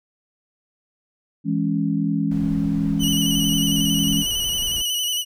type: chord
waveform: sine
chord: C# minor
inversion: first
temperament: equal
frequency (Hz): 164.81 / 207.7 / 277.2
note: E3 / G#3 / C#4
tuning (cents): 0 / 0 / 0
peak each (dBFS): -23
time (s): 1.44-4.25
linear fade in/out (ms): 50
type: noise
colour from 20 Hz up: brown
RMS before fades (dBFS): -34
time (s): 2.31-4.82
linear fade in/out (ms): 5
type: tone with vibrato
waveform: sawtooth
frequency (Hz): 2960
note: F#7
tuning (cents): 0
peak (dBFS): -18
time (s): 2.99-5.25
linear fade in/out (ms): 50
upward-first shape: square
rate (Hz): 11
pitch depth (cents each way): 32
effects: none